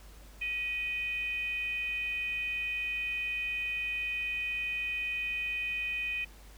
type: tone with frequency modulation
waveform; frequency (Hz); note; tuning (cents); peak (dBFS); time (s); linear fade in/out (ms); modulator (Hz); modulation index
sine; 2489; D#7; 0; -31; 0.41-6.25; 10; 572; 0.4
effects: added 50 Hz sine -50 dBFS peak until 6.57 s + pink hiss -57 dBFS RMS until 6.57 s